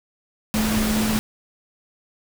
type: tone in noise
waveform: sine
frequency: 216.7 Hz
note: A3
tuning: 26 cents flat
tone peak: -20 dBFS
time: 0.54-1.19 s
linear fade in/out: 0 ms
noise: pink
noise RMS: -25 dBFS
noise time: 0.54-1.19 s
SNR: +2 dB
effects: none